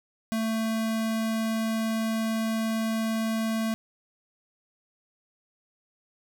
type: tone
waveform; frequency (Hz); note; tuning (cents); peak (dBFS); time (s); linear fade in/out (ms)
square; 222.8; A3; +22; -26; 0.32-3.74; 0
effects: none